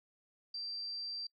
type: tone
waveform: sine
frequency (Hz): 4699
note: D8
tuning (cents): 0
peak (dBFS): -38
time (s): 0.54-1.27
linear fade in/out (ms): 5
effects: noise-tail reverb RT60 0.1 s tail -24 dB re dry + MP3 48 kbps